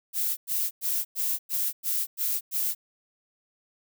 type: noise bursts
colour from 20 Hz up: violet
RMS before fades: -27 dBFS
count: 8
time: 0.13-2.75 s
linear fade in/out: 50 ms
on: 240 ms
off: 100 ms
effects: none